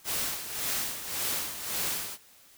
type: noise with tremolo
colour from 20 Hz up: white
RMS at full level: -30 dBFS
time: 0.04-2.18 s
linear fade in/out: 50 ms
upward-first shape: sine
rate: 1.8 Hz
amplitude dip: 65%
effects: white hiss -57 dBFS RMS until 2.57 s